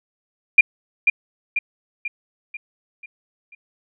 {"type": "tone with echo", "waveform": "sine", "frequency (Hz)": 2400, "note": "D7", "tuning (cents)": 37, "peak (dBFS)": -5, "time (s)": [0.58, 0.61], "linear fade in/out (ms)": 5, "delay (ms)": 490, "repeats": 6, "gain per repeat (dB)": -6, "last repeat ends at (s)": 3.55, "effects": []}